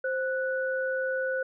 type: tone pair together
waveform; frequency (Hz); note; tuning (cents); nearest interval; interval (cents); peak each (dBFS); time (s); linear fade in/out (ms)
sine; 523.3 / 1480; C5 / F#6; 0 / 0; octave + tritone; 1800; -28 / -31; 0.04-1.43; 5
effects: none